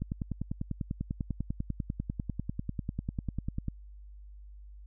click train, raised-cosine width 5 ms, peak -20 dBFS, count 38, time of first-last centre 0.02-3.683 s, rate 10.1 Hz, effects added 50 Hz sine -46 dBFS peak until 4.86 s

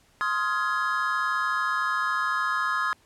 triangle chord, F minor seventh, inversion second, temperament just, 1047.7 / 1257.2 / 1396.9 / 1676.3 Hz, C6 / Eb6 / F6 / Ab6, +2 / +18 / 0 / +16 cents, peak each -28 / -26 / -30 / -27 dBFS, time 0.21-2.93 s, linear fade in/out 0 ms, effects pink hiss -61 dBFS RMS until 3.05 s + low-pass 11000 Hz 12 dB/octave

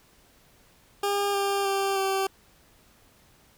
20% pulse tone with pitch steps, 403.4 / 397.8 / 392.4 / 387 Hz, G4 / G4 / G4 / G4, +50 / +25 / +2 / -22 cents, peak -19 dBFS, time 1.03-2.27 s, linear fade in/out 5 ms, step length 310 ms, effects pink hiss -59 dBFS RMS until 3.57 s

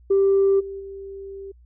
sine tone with level steps, 392 Hz, G4, in tune, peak -13 / -30 / -33 dBFS, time 0.1-1.52 s, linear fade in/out 10 ms, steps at 0.59 / 0.79 s, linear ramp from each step 20 ms, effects tanh soft clip ceiling -11 dBFS + added 60 Hz sine -48 dBFS peak until 1.65 s

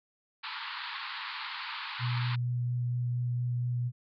pink band-pass noise, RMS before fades -39 dBFS, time 0.43-2.36 s, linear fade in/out 10 ms, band 870 to 4600 Hz, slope 96 dB/octave
sine tone with vibrato, 122.2 Hz, B2, 18 cents flat, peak -28 dBFS, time 1.99-3.92 s, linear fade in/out 50 ms, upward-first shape sine, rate 4.3 Hz, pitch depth 8 cents each way
effects none

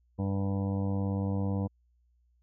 harmonic tone, 98 Hz, G2, in tune, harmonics 1 / 2 / 3 / 5 / 6 / 7 / 8 / 9 / 10, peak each -30 / -32 / -38 / -40 / -47 / -48 / -49 / -50 / -50 dBFS, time 0.18-1.68 s, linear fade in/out 20 ms, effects added 60 Hz sine -65 dBFS peak until 2.42 s

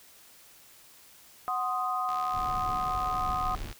sine chord, C diminished, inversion second, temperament equal, 740 / 1046.5 / 1244.5 Hz, Gb5 / C6 / Eb6, 0 / 0 / 0 cents, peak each -32 / -35 / -30 dBFS, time 1.48-3.55 s, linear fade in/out 0 ms
click train, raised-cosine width 0.2 ms, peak -27 dBFS, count 121, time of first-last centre 2.09-3.727 s, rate 73.3 Hz
brown noise, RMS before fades -38 dBFS, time 2.32-3.74 s, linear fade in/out 50 ms
effects white hiss -55 dBFS RMS until 3.79 s

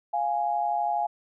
sine tone pair together, 698.5 / 830.7 Hz, F5 / G#5, 0 / 0 cents, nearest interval minor third, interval 300 cents, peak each -27 / -26 dBFS, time 0.13-1.07 s, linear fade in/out 10 ms, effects none

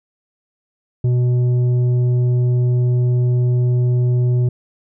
triangle tone with tanh clipping, 123.47 Hz, B2, in tune, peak -14 dBFS, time 1.04-4.49 s, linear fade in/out 5 ms, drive 11 dB, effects none

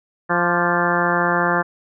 harmonic tone with a mistuned harmonic, 174.61 Hz, F3, in tune, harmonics 1 / 2 / 3 / 4 / 5 / 6 / 7 / 8 / 9 / 10, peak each -25 / -25 / -25 / -25 / -25 / -25 / -25 / -25 / -25 / -25 dBFS, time 0.29-1.63 s, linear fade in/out 20 ms, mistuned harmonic 7, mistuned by -52 cents, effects none

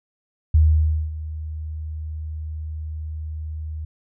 sine tone with ADSR envelope, 77.78 Hz, D#2, in tune, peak -10 dBFS, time 0.54-3.85 s, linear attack 6 ms, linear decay 560 ms, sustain -17 dB, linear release 5 ms, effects none

